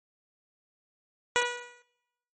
10% pulse tone with exponential decay, 485.8 Hz, B4, 29 cents flat, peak -12 dBFS, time 1.36-1.82 s, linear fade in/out 0 ms, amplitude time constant 100 ms, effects noise-tail reverb RT60 0.9 s tail -22 dB re dry + MP3 32 kbps

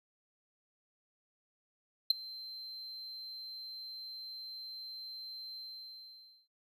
triangle tone with ADSR envelope, 4112 Hz, C8, 31 cents flat, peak -18 dBFS, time 2.1-6.48 s, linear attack 5 ms, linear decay 12 ms, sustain -24 dB, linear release 910 ms, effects none

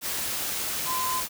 sine tone in noise, 1025 Hz, C6, 36 cents flat, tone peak -27 dBFS, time 0.85-1.23 s, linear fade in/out 50 ms, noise white, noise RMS -30 dBFS, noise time 0.01-1.29 s, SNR 0 dB, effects none

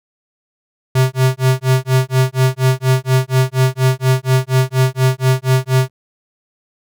square tone with tremolo, 130.1 Hz, C3, 9 cents flat, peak -9 dBFS, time 0.95-5.9 s, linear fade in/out 5 ms, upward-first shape sine, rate 4.2 Hz, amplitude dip 100%, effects none

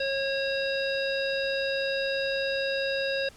harmonic tone, 545 Hz, C#5, 29 cents flat, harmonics 1 / 3 / 5 / 7 / 9, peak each -28 / -33 / -35 / -36 / -38 dBFS, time 0-3.29 s, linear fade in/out 5 ms, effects pink hiss -53 dBFS RMS until 3.36 s + low-pass 10000 Hz 12 dB/octave

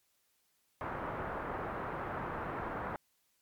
white low-pass noise, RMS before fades -39 dBFS, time 0.81-2.96 s, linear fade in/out 0 ms, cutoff 1400 Hz, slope 24 dB/octave, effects white hiss -75 dBFS RMS until 3.41 s + MP3 96 kbps

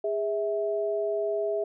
sine tone pair together, 410 / 651.5 Hz, G#4 / E5, -22 / -20 cents, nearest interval minor sixth, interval 802 cents, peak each -28 dBFS, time 0.04-1.64 s, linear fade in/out 5 ms, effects none

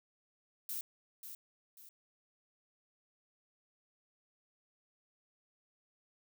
violet noise with echo, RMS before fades -40 dBFS, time 0.69-0.81 s, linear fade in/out 2 ms, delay 540 ms, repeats 2, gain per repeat -8 dB, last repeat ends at 1.89 s, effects none

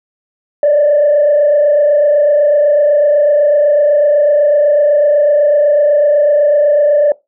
sine tone with frequency modulation, 587.3 Hz, D5, in tune, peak -5 dBFS, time 0.63-7.12 s, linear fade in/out 2 ms, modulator 28 Hz, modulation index 0.63, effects noise-tail reverb RT60 0.2 s tail -21 dB re dry + tanh soft clip ceiling -3 dBFS

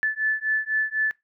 sine beating tone pair, 1741 / 1745 Hz, A6 / A6, -19 / -15 cents, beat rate 4 Hz, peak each -25 dBFS, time 0.03-1.11 s, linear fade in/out 0 ms, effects noise-tail reverb RT60 0.2 s tail -22 dB re dry

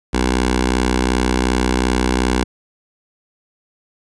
10% pulse tone with notch filter, 62.7 Hz, B1, 27 cents sharp, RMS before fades -17 dBFS, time 0.13-2.44 s, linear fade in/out 10 ms, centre 130 Hz, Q 1.2, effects resampled to 22050 Hz

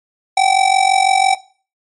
square tone with amplitude modulation, 769 Hz, G5, 33 cents flat, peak -7 dBFS, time 0.37-1.35 s, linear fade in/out 5 ms, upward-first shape sine, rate 46 Hz, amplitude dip 80%, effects noise-tail reverb RT60 0.4 s tail -19 dB re dry + MP3 48 kbps

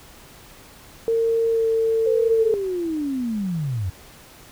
sine tone with pitch glide, 456.3 to 449.8 Hz, A#4 to A4, -37 to +38 cents, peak -17 dBFS, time 1.08-2.54 s, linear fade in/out 0 ms, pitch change -25 cents, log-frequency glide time 1.5-1.67 s
sine linear sweep, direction down, 523.3 to 84.7 Hz, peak -22 dBFS, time 2.06-3.9 s, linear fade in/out 5 ms
effects pink hiss -46 dBFS RMS until 4.51 s

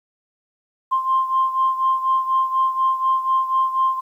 sine beating tone pair, 1051 / 1055.1 Hz, C6 / C6, +7 / +14 cents, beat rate 4.1 Hz, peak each -17 / -22 dBFS, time 0.91-4.01 s, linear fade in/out 20 ms, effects tanh soft clip ceiling -9 dBFS + 9-bit

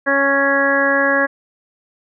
harmonic tone, 277.2 Hz, C#4, in tune, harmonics 1 / 2 / 3 / 4 / 5 / 6 / 7, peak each -22 / -18 / -27 / -22 / -27 / -16 / -24 dBFS, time 0.06-1.27 s, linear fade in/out 20 ms, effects none

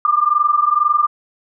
sine tone pair together, 1185 / 1207.1 Hz, D6 / D6, +15 / +47 cents, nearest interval unison, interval 32 cents, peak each -15 dBFS, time 0.05-1.07 s, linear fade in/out 2 ms, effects none

